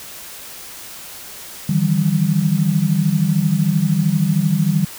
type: tone cluster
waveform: sine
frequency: 152.2 / 165.2 / 195.1 Hz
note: D#3 / E3 / G3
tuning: -38 / +4 / -8 cents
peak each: -18 dBFS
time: 1.69-4.85 s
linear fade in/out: 5 ms
effects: white hiss -35 dBFS RMS until 4.98 s